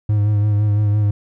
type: tone with vibrato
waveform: triangle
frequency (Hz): 104.3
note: G#2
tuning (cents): +8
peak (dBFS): -11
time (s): 0.09-1.11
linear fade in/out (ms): 5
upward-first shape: sine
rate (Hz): 5.9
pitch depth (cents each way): 32
effects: none